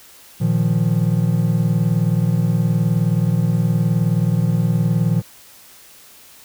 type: chord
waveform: triangle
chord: Bb suspended fourth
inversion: none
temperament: equal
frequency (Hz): 116.54 / 155.56 / 174.61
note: Bb2 / Eb3 / F3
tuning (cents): 0 / 0 / 0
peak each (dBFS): -17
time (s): 0.4-5.22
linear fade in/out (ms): 20
effects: white hiss -45 dBFS RMS until 6.44 s